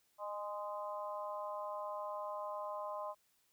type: harmonic tone with a mistuned harmonic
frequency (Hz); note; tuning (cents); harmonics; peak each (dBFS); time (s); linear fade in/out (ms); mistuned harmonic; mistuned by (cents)
207.1; G#3; -5; 3 / 4 / 5 / 6; -43 / -48 / -43 / -52; 0.18-3.15; 50; 3; -20
effects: white hiss -75 dBFS RMS until 3.52 s